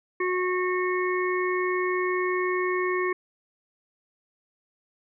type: harmonic tone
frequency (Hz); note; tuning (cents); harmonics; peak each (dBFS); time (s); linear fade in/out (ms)
365.2; F#4; -23; 1 / 3 / 5 / 6; -25 / -30 / -32 / -33; 0.2-3.13; 5
effects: none